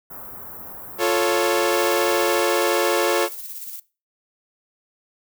white band-stop noise, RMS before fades -37 dBFS, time 0.1-2.42 s, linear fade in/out 10 ms, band 1300 to 14000 Hz, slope 24 dB/octave
sawtooth chord, F augmented, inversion none, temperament equal, 349.2 / 440 / 554.4 Hz, F4 / A4 / C#5, 0 / 0 / 0 cents, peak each -18 dBFS, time 0.98-3.29 s, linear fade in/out 50 ms
violet noise with tremolo, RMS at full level -33 dBFS, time 1.73-3.8 s, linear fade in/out 10 ms, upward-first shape square, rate 17 Hz, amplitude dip 35%
effects noise-tail reverb RT60 0.3 s tail -19 dB re dry

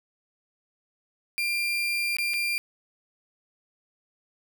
35% pulse tone with dropouts, 2385 Hz, D7, 26 cents sharp, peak -23 dBFS, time 1.38-2.58 s, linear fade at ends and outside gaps 0 ms, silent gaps 2.168-2.185 / 2.336-2.34 s, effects none

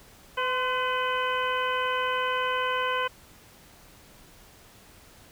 harmonic tone with a mistuned harmonic, 505 Hz, B4, 39 cents sharp, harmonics 1 / 2 / 3 / 4 / 5 / 6, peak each -31 / -28 / -31 / -38 / -36 / -35 dBFS, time 0.37-3.08 s, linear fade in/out 10 ms, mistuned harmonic 2, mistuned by +36 cents, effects pink hiss -53 dBFS RMS until 5.31 s

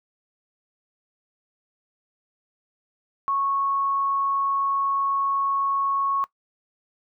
sine tone, 1103 Hz, C#6, 9 cents flat, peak -21 dBFS, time 3.28-6.24 s, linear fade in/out 0 ms, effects noise-tail reverb RT60 0.1 s tail -19 dB re dry

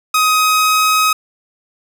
sawtooth tone with pitch glide, 1258 to 1266 Hz, D#6 to D#6, +19 to +30 cents, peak -7 dBFS, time 0.14-1.13 s, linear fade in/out 5 ms, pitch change +11 cents, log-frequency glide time 0.32-0.83 s, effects none

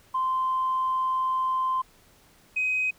sine tone pair in turn, 1039 / 2519 Hz, C6 / D#7, -12 / +21 cents, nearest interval octave + minor third, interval 1533 cents, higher second, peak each -22 dBFS, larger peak neither, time 0.14-1.82 / 2.56-2.91 s, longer first, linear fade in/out 10 ms, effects tanh soft clip ceiling -18 dBFS + pink hiss -58 dBFS RMS until 2.98 s

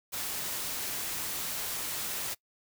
white noise, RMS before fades -35 dBFS, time 0.12-2.35 s, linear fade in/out 20 ms, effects noise-tail reverb RT60 0.1 s tail -23 dB re dry

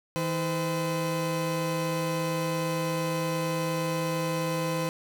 30% pulse tone pair together, 160.79 / 511 Hz, E3 / C5, -43 / -41 cents, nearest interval octave + minor sixth, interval 2002 cents, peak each -27 dBFS, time 0.16-4.89 s, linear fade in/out 0 ms, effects none

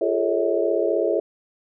sine tone cluster, 344.8 / 408.5 / 444 / 555 / 643 Hz, F4 / G#4 / A4 / C#5 / E5, -22 / -29 / +16 / +2 / -43 cents, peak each -25 dBFS, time 0.01-1.2 s, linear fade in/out 5 ms, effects none

